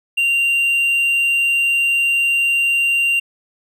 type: tone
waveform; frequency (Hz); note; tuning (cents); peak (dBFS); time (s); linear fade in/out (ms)
triangle; 2772; F7; -14; -12; 0.17-3.2; 10
effects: none